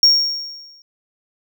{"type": "tone with exponential decay", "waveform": "triangle", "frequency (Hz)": 5550, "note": "F8", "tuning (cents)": -12, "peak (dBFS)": -5, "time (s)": [0.03, 0.82], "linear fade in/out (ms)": 1, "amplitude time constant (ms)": 170, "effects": []}